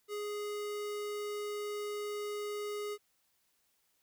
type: tone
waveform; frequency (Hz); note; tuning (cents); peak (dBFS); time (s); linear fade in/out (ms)
square; 415.3; G#4; 0; -37; 0.08-2.98; 50
effects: white hiss -75 dBFS RMS until 4.02 s